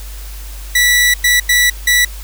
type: tone bursts at uneven times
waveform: sawtooth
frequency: 1957 Hz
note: B6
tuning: 16 cents flat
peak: -5 dBFS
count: 4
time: 0.75-1.14 / 1.24-1.4 / 1.49-1.7 / 1.87-2.05 s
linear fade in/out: 5 ms
effects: added 50 Hz sine -26 dBFS peak until 2.23 s + white hiss -36 dBFS RMS until 2.23 s